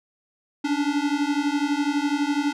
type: beating tone pair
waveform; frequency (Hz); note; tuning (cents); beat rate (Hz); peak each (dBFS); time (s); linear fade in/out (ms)
square; 283.4 / 295.4; C#4 / D4; +38 / +10; 12; -25; 0.64-2.53; 10
effects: low-pass 6000 Hz 12 dB/octave